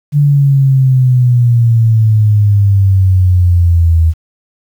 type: exponential sweep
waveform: sine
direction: down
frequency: 146.83 to 80.1 Hz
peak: -5 dBFS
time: 0.12-4.14 s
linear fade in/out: 50 ms
effects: 7-bit